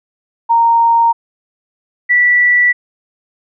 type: tone pair in turn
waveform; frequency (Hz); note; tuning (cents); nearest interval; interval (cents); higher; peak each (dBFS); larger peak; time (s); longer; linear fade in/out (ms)
sine; 927 / 1959.3; A#5 / B6; -10 / -14; octave + minor second; 1296; second; -7; neither; 0.49-1.13 / 2.09-2.73; neither; 20
effects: none